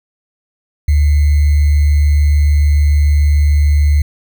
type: tone with sample-and-hold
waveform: sine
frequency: 73.42 Hz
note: D2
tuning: in tune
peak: -7 dBFS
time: 0.88-4.02 s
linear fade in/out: 5 ms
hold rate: 2100 Hz
effects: none